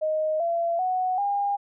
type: tone with pitch steps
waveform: sine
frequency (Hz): 622.3 / 678.6 / 740 / 807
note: D#5 / F5 / F#5 / G#5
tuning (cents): 0 / -50 / 0 / -50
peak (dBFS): -22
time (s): 0.01-1.57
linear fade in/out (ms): 20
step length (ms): 390
effects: none